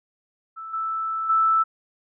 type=tone with level steps; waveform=sine; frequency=1318.5 Hz; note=E6; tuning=in tune; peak=-33 / -24 / -16 dBFS; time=0.56-1.64 s; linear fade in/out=20 ms; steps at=0.73 / 1.29 s; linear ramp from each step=10 ms; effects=none